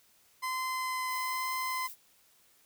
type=tone with vibrato; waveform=30% pulse; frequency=1028 Hz; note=C6; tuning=31 cents flat; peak=-29 dBFS; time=0.42-1.88 s; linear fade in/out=20 ms; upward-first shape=triangle; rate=1.1 Hz; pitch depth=9 cents each way
type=noise; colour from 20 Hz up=violet; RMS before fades=-45 dBFS; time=1.07-1.96 s; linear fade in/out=50 ms
effects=white hiss -65 dBFS RMS until 2.65 s